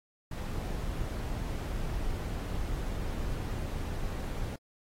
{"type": "noise", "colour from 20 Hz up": "brown", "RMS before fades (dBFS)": -34, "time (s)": [0.31, 4.56], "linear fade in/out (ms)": 5, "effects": ["AAC 48 kbps"]}